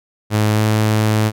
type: tone with pitch glide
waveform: sawtooth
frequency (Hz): 106.7 to 108.19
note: G#2 to A2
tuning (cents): +47 to -29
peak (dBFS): -9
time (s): 0.3-1.32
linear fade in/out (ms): 50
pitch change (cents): +24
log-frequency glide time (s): 0.54-0.6
effects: none